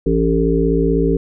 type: harmonic tone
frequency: 56 Hz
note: A1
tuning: 31 cents sharp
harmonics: 1 / 3 / 5 / 7 / 8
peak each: -19 / -19 / -19 / -19 / -19 dBFS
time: 0.06-1.17 s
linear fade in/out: 5 ms
effects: none